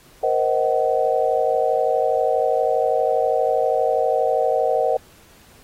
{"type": "chord", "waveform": "sine", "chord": "C half-diminished seventh", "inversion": "third", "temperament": "just", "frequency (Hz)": [470.9, 523.3, 627.9, 753.5], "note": ["Bb4", "C5", "Eb5", "Gb5"], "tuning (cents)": [18, 0, 16, 31], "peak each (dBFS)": -22, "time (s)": [0.23, 4.97], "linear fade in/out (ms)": 5, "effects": ["pink hiss -51 dBFS RMS until 5.63 s", "AAC 48 kbps"]}